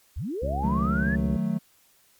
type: linear sweep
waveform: sine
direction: up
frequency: 42.92 to 1762 Hz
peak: -28 dBFS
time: 0.16-1.16 s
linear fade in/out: 10 ms
type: harmonic tone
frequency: 69.3 Hz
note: C#2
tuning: in tune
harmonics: 1 / 2 / 3 / 4 / 5 / 6 / 7 / 8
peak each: -28 / -34 / -38 / -40 / -42 / -44 / -45 / -46 dBFS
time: 0.42-1.37 s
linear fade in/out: 5 ms
type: chord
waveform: triangle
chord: D# diminished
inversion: none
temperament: equal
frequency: 155.56 / 185 / 220 Hz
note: D#3 / F#3 / A3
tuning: 0 / 0 / 0 cents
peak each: -29 / -25 / -25 dBFS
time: 0.62-1.59 s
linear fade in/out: 20 ms
effects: white hiss -61 dBFS RMS until 2.19 s + MP3 96 kbps